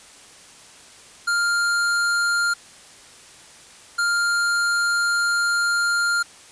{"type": "tone bursts at uneven times", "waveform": "square", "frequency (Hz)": 1400, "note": "F6", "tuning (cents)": 4, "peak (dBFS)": -19, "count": 2, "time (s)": [[1.27, 2.54], [3.98, 6.23]], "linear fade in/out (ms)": 10, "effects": ["white hiss -46 dBFS RMS until 6.51 s", "resampled to 22050 Hz"]}